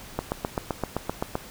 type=click train; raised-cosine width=1 ms; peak=-11 dBFS; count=10; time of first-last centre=0.19-1.354 s; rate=7.73 Hz; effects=pink hiss -44 dBFS RMS until 1.5 s